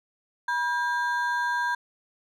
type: ring-modulated tone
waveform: triangle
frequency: 1285 Hz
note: E6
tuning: 45 cents flat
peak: -19 dBFS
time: 0.48-1.75 s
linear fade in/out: 5 ms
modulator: 317 Hz
effects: none